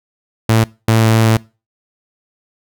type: tone bursts at uneven times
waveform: sawtooth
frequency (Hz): 111.9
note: A2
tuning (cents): +30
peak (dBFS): -5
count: 2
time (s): 0.49-0.64 / 0.88-1.37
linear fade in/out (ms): 5
effects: noise-tail reverb RT60 0.3 s tail -22 dB re dry